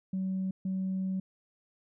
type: tone bursts at uneven times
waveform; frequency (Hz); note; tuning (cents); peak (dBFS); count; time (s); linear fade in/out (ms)
sine; 189; F#3; +37; -28; 2; 0.13-0.51 / 0.65-1.2; 5
effects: tanh soft clip ceiling -26 dBFS